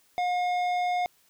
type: tone with tanh clipping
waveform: sine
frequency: 717 Hz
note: F5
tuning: 45 cents sharp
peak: -26 dBFS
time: 0.18-1.06 s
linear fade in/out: 0 ms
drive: 12 dB
effects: white hiss -64 dBFS RMS until 1.29 s